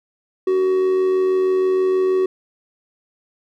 triangle tone with amplitude modulation, 374.9 Hz, F#4, 23 cents sharp, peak -11 dBFS, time 0.47-2.26 s, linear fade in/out 5 ms, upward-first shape sine, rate 86.3 Hz, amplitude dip 35%, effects none

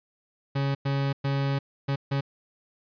40% pulse tone bursts at uneven times, 138.59 Hz, C#3, in tune, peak -23 dBFS, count 5, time 0.55-0.75 / 0.85-1.13 / 1.24-1.59 / 1.88-1.96 / 2.11-2.21 s, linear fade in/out 10 ms, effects resampled to 11025 Hz

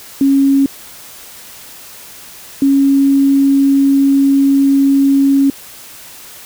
sine tone pair in turn, 274.7 / 275.7 Hz, C#4 / C#4, -16 / -9 cents, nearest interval unison, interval 7 cents, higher second, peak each -7 dBFS, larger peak neither, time 0.21-0.66 / 2.62-5.5 s, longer second, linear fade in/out 2 ms, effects white hiss -35 dBFS RMS until 6.45 s

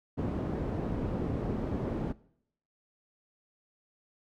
white low-pass noise, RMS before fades -33 dBFS, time 0.17-2.13 s, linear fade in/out 20 ms, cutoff 320 Hz, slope 12 dB/octave, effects noise-tail reverb RT60 0.7 s tail -21 dB re dry

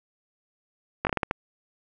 slowing click train, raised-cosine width 0.5 ms, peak -9 dBFS, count 7, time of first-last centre 1.05-1.311 s, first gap 19 ms, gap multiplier 1.33, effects none

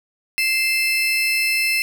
35% pulse tone pair together, 2095 / 2637 Hz, C7 / E7, +2 / 0 cents, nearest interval major third, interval 398 cents, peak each -21 / -17 dBFS, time 0.38-1.82 s, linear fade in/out 0 ms, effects none

